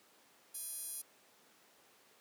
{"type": "tone with high-pass filter", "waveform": "10% pulse", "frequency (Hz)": 830.6, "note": "G#5", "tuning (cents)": 0, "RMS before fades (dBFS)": -44, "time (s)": [0.54, 1.02], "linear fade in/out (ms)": 10, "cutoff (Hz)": 9000, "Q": 9, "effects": ["pink hiss -65 dBFS RMS until 2.2 s", "high-pass 300 Hz 12 dB/octave"]}